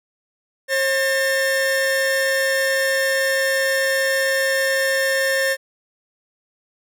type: tone pair together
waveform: 45% pulse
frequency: 538 / 1804.5 Hz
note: C5 / A6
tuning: +48 / +43 cents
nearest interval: octave + major sixth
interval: 2095 cents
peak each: -20 dBFS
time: 0.68-5.57 s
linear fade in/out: 50 ms
effects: none